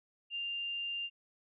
sine tone, 2794 Hz, F7, in tune, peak -35 dBFS, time 0.3-1.1 s, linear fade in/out 50 ms, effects none

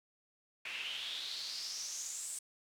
pink noise with band-pass filter sweep, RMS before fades -42 dBFS, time 0.65-2.39 s, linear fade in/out 5 ms, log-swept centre 2500 to 8500 Hz, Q 5.3, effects none

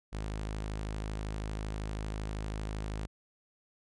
sawtooth tone, 52.7 Hz, G#1, 26 cents sharp, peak -31 dBFS, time 0.12-3.07 s, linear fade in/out 20 ms, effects resampled to 22050 Hz

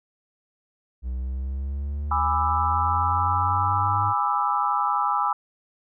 triangle exponential sweep, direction up, 61.7 to 102.9 Hz, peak -24 dBFS, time 1.02-4.14 s, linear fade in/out 50 ms
sine chord, E dominant seventh, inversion first, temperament just, 824.1 / 988.9 / 1186.7 / 1318.5 Hz, G#5 / B5 / D6 / E6, -14 / +2 / +18 / 0 cents, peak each -26 dBFS, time 2.11-5.33 s, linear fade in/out 5 ms
effects none

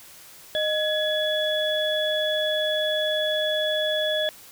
sine tone cluster, 618 / 1683 / 3396 Hz, D#5 / G#6 / G#7, -12 / +23 / +38 cents, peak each -24 / -30 / -26 dBFS, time 0.55-4.29 s, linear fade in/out 0 ms, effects white hiss -47 dBFS RMS until 4.51 s

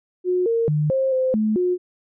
sine tone with pitch steps, 362.7 / 460.1 / 150.6 / 531 / 518 / 215.8 / 360.4 Hz, F#4 / A#4 / D3 / C5 / C5 / A3 / F#4, -34 / -23 / +44 / +25 / -17 / -33 / -45 cents, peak -17 dBFS, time 0.24-1.78 s, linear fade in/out 50 ms, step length 220 ms, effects none

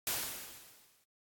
white noise with exponential decay, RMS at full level -32 dBFS, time 0.07-1.04 s, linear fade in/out 1 ms, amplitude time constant 210 ms, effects AAC 64 kbps

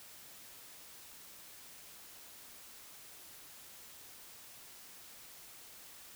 silence, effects white hiss -54 dBFS RMS until 6.15 s

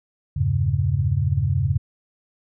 sine chord, E diminished seventh, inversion none, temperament equal with one note detuned, 82.41 / 98 / 116.54 / 137.24 Hz, E2 / G2 / Bb2 / Db3, 0 / 0 / 0 / -17 cents, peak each -25 / -22 / -27 / -22 dBFS, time 0.36-1.78 s, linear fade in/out 10 ms, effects none

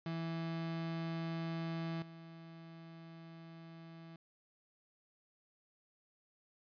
35% pulse tone with level steps, 164.81 Hz, E3, in tune, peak -36 / -49 dBFS, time 0.06-4.16 s, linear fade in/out 2 ms, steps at 2.02 s, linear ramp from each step 2 ms, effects resampled to 11025 Hz

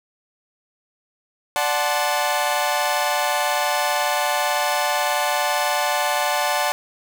sawtooth chord, D dominant seventh, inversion none, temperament equal with one note detuned, 587.3 / 740 / 871.9 / 1046.5 Hz, D5 / F#5 / A5 / C6, 0 / 0 / -16 / 0 cents, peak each -21 / -20 / -20 / -24 dBFS, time 1.56-6.72 s, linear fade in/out 0 ms, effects none

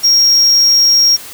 triangle tone, 5588 Hz, F8, in tune, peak -5 dBFS, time 0.03-1.17 s, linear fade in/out 20 ms, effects white hiss -31 dBFS RMS until 1.33 s

